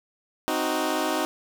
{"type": "chord", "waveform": "15% pulse", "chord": "C diminished", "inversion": "none", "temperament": "equal", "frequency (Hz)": [261.6, 311.1, 370], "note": ["C4", "Eb4", "Gb4"], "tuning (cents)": [0, 0, 0], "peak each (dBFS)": [-24, -20, -23], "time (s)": [0.48, 1.25], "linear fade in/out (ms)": 0, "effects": []}